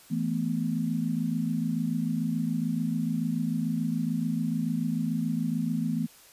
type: chord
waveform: sine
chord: E suspended fourth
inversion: none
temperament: equal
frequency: 164.81 / 220 / 246.9 Hz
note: E3 / A3 / B3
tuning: 0 / 0 / 0 cents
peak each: -30 dBFS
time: 0.1-6.07 s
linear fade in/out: 20 ms
effects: white hiss -54 dBFS RMS until 6.32 s + resampled to 32000 Hz